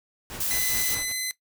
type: noise with tremolo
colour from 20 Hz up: pink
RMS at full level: -35 dBFS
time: 0.3-1.12 s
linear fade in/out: 0 ms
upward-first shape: triangle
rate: 4.9 Hz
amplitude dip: 95%
type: noise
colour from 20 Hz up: blue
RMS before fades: -27 dBFS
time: 0.4-0.95 s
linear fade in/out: 5 ms
type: tone with pitch glide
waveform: 10% pulse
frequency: 2017 to 2032 Hz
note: B6 to B6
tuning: +36 to +49 cents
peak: -18 dBFS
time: 0.51-1.31 s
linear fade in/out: 0 ms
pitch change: +13 cents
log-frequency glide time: 1.04-1.13 s
effects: noise-tail reverb RT60 0.1 s tail -17 dB re dry